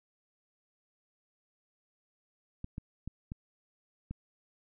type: clicks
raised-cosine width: 5 ms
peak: -26 dBFS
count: 5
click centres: 2.644 / 2.781 / 3.076 / 3.319 / 4.11 s
effects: none